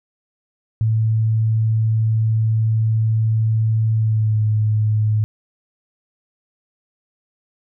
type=tone with pitch glide; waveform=sine; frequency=110.8 to 107.58 Hz; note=A2 to A2; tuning=+13 to -39 cents; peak=-14 dBFS; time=0.81-5.24 s; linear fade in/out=0 ms; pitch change=-52 cents; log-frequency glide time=3.93-4.43 s; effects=none